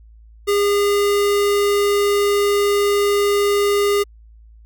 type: tone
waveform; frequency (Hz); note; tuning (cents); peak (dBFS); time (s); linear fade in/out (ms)
square; 406.7; G#4; -36; -15; 0.47-4.04; 20
effects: added 55 Hz sine -42 dBFS peak until 4.65 s